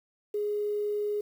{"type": "tone", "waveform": "sine", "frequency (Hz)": 415.8, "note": "G#4", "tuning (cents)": 2, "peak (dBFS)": -27, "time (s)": [0.34, 1.21], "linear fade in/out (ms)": 5, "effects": ["9-bit"]}